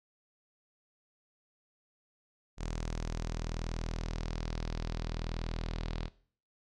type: tone with low-pass filter sweep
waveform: sawtooth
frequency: 40.59 Hz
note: E1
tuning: 26 cents flat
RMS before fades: -37 dBFS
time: 2.57-6.1 s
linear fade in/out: 50 ms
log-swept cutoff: 6700 to 4300 Hz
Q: 2.2
effects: noise-tail reverb RT60 0.5 s tail -19 dB re dry